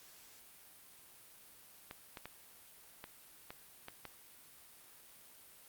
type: clicks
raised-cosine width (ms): 0.3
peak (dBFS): -29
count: 7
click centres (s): 1.911 / 2.172 / 2.256 / 3.041 / 3.505 / 3.884 / 4.053
effects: white hiss -59 dBFS RMS until 5.68 s + Opus 48 kbps